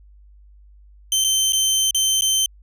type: tone with dropouts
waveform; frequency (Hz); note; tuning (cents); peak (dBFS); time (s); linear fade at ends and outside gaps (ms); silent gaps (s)
20% pulse; 3100; G7; -20; -11; 1.12-2.46; 2; 1.241-1.245 / 1.523-1.531 / 1.909-1.946 / 2.21-2.22
effects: added 50 Hz sine -45 dBFS peak until 2.62 s